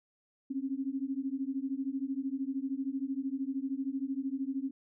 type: beating tone pair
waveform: sine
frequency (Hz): 263.4 / 276.4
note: C4 / C#4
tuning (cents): +12 / -5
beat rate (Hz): 13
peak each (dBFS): -35 / -35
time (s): 0.5-4.71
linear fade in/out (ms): 10
effects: none